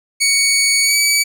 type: tone with pitch glide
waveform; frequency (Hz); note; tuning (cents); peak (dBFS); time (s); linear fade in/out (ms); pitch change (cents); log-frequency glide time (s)
15% pulse; 2237 to 2281; C#7 to C#7; +15 to +49; -5; 0.2-1.24; 20; +34; 0.81-0.97
effects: none